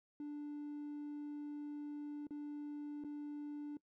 triangle tone with dropouts, 293.7 Hz, D4, in tune, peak -39 dBFS, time 0.2-3.77 s, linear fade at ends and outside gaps 2 ms, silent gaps 2.269-2.307 / 3.039-3.046 s, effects noise-tail reverb RT60 0.1 s tail -22 dB re dry + tanh soft clip ceiling -38 dBFS

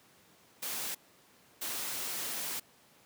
white noise bursts at uneven times, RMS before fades -37 dBFS, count 2, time 0.62-0.95 / 1.61-2.6 s, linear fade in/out 10 ms, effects pink hiss -62 dBFS RMS until 3.05 s + high-pass 150 Hz 12 dB/octave

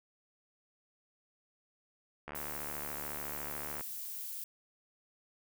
click train, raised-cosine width 0.5 ms, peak -27 dBFS, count 114, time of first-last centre 2.28-3.809 s, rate 73.9 Hz
violet noise, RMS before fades -42 dBFS, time 2.35-4.44 s, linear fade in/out 2 ms
effects none

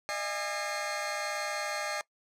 20% pulse tone cluster, 606 / 667 / 819 / 2118 Hz, D#5 / E5 / G#5 / C7, -46 / +20 / -24 / +21 cents, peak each -31 / -38 / -32 / -33 dBFS, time 0.09-2.01 s, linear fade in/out 0 ms, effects noise-tail reverb RT60 0.1 s tail -21 dB re dry + low-pass 10000 Hz 12 dB/octave

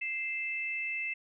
sine tone pair together, 2093 / 2637 Hz, C7 / E7, 0 / 0 cents, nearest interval major third, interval 400 cents, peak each -36 / -34 dBFS, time 0.01-1.14 s, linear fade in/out 10 ms, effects none

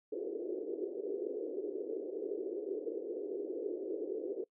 pink band-pass noise, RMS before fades -39 dBFS, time 0.12-4.44 s, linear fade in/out 5 ms, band 350 to 460 Hz, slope 48 dB/octave, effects noise-tail reverb RT60 0.1 s tail -23 dB re dry

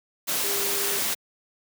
sine tone in noise, 400.6 Hz, G4, 38 cents sharp, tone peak -33 dBFS, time 0.43-1 s, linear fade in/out 20 ms, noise white, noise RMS -26 dBFS, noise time 0.27-1.15 s, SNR -10 dB, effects high-pass 150 Hz 12 dB/octave

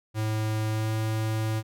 square tone with pitch glide, 108.8 to 109.87 Hz, A2 to A2, -19 to -2 cents, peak -26 dBFS, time 0.14-1.63 s, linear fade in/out 50 ms, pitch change +17 cents, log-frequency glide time 0.69-0.93 s, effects none

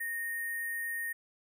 sine tone with sample-and-hold, 1854 Hz, A#6, 10 cents flat, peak -33 dBFS, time 0-1.13 s, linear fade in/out 10 ms, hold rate 11025 Hz, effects none

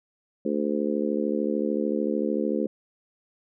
harmonic tone, 73.42 Hz, D2, in tune, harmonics 3 / 4 / 5 / 6 / 7, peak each -28 / -29 / -30 / -31 / -31 dBFS, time 0.45-2.67 s, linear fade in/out 5 ms, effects none

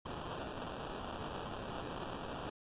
white noise with sample-and-hold, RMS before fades -43 dBFS, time 0.05-2.5 s, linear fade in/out 10 ms, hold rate 2100 Hz, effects resampled to 8000 Hz

